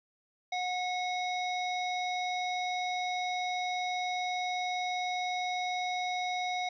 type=harmonic tone with a mistuned harmonic; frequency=727 Hz; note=F#5; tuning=31 cents flat; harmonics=1 / 3 / 5 / 7 / 8; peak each=-32 / -37 / -40 / -54 / -50 dBFS; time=0.52-6.69 s; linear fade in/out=5 ms; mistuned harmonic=5; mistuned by=+77 cents; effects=none